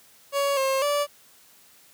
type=tone with pitch steps; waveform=30% pulse; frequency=561 / 535 / 580 Hz; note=C#5 / C5 / D5; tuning=+21 / +38 / -22 cents; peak=-19 dBFS; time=0.32-1.07 s; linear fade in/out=50 ms; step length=250 ms; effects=white hiss -55 dBFS RMS until 1.93 s + high-pass 80 Hz 12 dB/octave